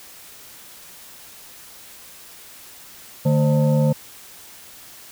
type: tone with frequency modulation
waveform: sine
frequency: 149.4 Hz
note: D3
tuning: 30 cents sharp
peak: -14 dBFS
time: 3.25-3.93 s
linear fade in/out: 10 ms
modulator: 373 Hz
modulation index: 0.93
effects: white hiss -43 dBFS RMS until 5.11 s